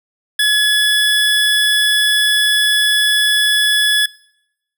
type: tone pair together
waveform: square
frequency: 1700 / 3411 Hz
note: G#6 / G#7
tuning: +40 / +46 cents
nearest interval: octave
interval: 1206 cents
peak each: -15 dBFS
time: 0.39-4.06 s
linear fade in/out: 5 ms
effects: noise-tail reverb RT60 0.8 s tail -23 dB re dry